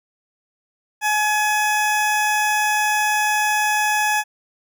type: tone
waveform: 20% pulse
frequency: 846 Hz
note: G#5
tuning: 32 cents sharp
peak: -12 dBFS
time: 1.01-4.24 s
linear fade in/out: 50 ms
effects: none